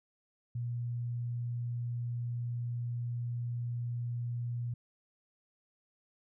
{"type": "tone", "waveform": "sine", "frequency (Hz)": 119.9, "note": "A#2", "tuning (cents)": 49, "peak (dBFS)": -33, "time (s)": [0.55, 4.74], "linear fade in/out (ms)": 5, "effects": []}